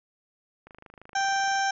click train, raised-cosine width 0.5 ms, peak -32 dBFS, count 25, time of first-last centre 0.67-1.593 s, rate 26 Hz
harmonic tone, 784 Hz, G5, in tune, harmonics 1 / 2 / 3 / 4 / 5 / 7 / 8 / 9, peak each -25 / -28 / -40 / -40 / -43 / -36 / -38 / -48 dBFS, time 1.15-1.71 s, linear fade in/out 5 ms
effects none

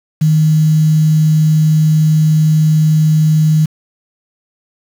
sine tone with quantisation, 155.56 Hz, D#3, in tune, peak -7 dBFS, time 0.21-3.66 s, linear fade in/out 10 ms, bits 5, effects none

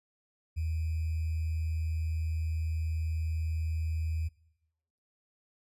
sine tone with sample-and-hold, 80.2 Hz, E2, 47 cents flat, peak -29 dBFS, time 0.56-4.29 s, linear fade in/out 20 ms, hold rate 2450 Hz, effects noise-tail reverb RT60 0.9 s tail -22 dB re dry + resampled to 32000 Hz

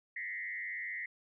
sine tone with frequency modulation, 1986 Hz, B6, 9 cents sharp, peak -37 dBFS, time 0.16-1.06 s, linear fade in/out 5 ms, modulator 95 Hz, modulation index 1.6, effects none

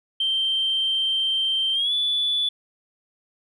sine tone with pitch glide, 3136 to 3460 Hz, G7 to A7, 0 to -30 cents, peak -19 dBFS, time 0.2-2.49 s, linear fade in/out 5 ms, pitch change +170 cents, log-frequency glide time 1.73-1.93 s, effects tanh soft clip ceiling -15 dBFS

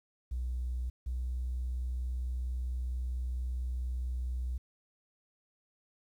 triangle tone pair in turn, 61.74 / 62.21 Hz, B1 / B1, 0 / +13 cents, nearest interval unison, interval 13 cents, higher second, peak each -28 dBFS, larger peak neither, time 0.31-0.9 / 1.06-4.58 s, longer second, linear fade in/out 10 ms, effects tanh soft clip ceiling -30 dBFS + 11-bit

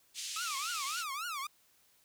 white band-pass noise, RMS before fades -41 dBFS, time 0.14-1.05 s, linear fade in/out 50 ms, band 2500 to 8100 Hz, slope 24 dB/octave
sawtooth tone with vibrato, 1244.5 Hz, D#6, in tune, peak -33 dBFS, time 0.36-1.47 s, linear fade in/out 5 ms, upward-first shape triangle, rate 3.6 Hz, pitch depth 290 cents each way
effects white hiss -68 dBFS RMS until 2.04 s

